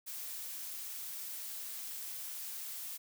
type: noise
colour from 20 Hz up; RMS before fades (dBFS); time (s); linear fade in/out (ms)
blue; -43; 0.06-2.98; 20
effects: none